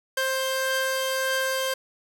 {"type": "tone pair together", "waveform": "sawtooth", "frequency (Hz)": [526.9, 1579], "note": ["C5", "G6"], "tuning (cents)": [12, 12], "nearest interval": "octave + perfect fifth", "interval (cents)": 1900, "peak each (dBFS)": [-22, -24], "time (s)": [0.17, 1.74], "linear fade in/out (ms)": 5, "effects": []}